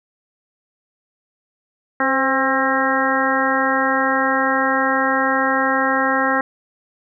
harmonic tone with a mistuned harmonic, 267.4 Hz, C4, 38 cents sharp, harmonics 1 / 2 / 3 / 4 / 5 / 6 / 7, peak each -23 / -23 / -23 / -23 / -23 / -23 / -23 dBFS, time 2-6.41 s, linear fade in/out 2 ms, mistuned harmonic 2, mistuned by -32 cents, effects none

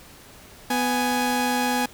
sawtooth tone pair together, 248.7 / 830.6 Hz, B3 / G#5, +12 / 0 cents, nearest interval octave + major sixth, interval 2088 cents, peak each -20 / -20 dBFS, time 0.7-1.86 s, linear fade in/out 5 ms, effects pink hiss -47 dBFS RMS until 1.93 s

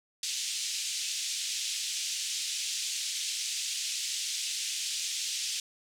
white band-pass noise, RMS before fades -34 dBFS, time 0.23-5.6 s, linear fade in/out 2 ms, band 2700 to 7600 Hz, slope 24 dB/octave, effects none

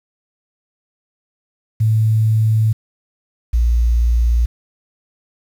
sine tone pair in turn, 110 / 58.43 Hz, A2 / A#1, 0 / +5 cents, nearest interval major seventh, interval 1095 cents, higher first, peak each -11 dBFS, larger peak neither, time 1.8-2.73 / 3.53-4.46 s, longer neither, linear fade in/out 10 ms, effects 7-bit

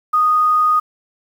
sine tone, 1239 Hz, D#6, 8 cents flat, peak -11 dBFS, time 0.13-0.8 s, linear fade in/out 10 ms, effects 7-bit

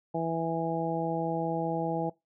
harmonic tone, 164.81 Hz, E3, in tune, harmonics 1 / 2 / 3 / 4 / 5, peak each -34 / -34 / -34 / -34 / -34 dBFS, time 0.14-2.1 s, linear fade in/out 10 ms, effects noise-tail reverb RT60 0.2 s tail -22 dB re dry

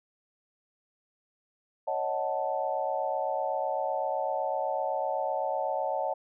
sine chord, D# half-diminished seventh, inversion third, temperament equal, 554.4 / 622.3 / 740 / 880 Hz, C#5 / D#5 / F#5 / A5, 0 / 0 / 0 / 0 cents, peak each -33 dBFS, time 1.87-6.14 s, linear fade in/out 10 ms, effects none

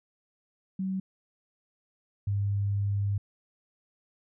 sine tone pair in turn, 190 / 100.65 Hz, F#3 / G2, +46 / +46 cents, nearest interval major seventh, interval 1100 cents, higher first, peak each -28 / -25 dBFS, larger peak second, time 0.79-1 / 2.27-3.18 s, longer second, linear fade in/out 5 ms, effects none

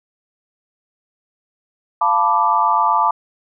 sine chord, B half-diminished seventh, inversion second, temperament equal, 698.5 / 880 / 987.8 / 1174.7 Hz, F5 / A5 / B5 / D6, 0 / 0 / 0 / 0 cents, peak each -23 / -17 / -18 / -17 dBFS, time 2.01-3.11 s, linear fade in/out 5 ms, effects none

